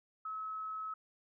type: tone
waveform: sine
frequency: 1289 Hz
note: E6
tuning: 39 cents flat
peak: -38 dBFS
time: 0.25-0.94 s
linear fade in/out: 5 ms
effects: none